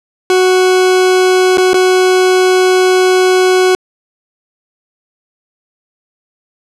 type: tone with dropouts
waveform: 40% pulse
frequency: 370 Hz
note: F#4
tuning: in tune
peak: -6 dBFS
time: 0.3-3.75 s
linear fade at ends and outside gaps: 1 ms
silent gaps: 1.573-1.581 / 1.733-1.742 s
effects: low-pass 9000 Hz 12 dB/octave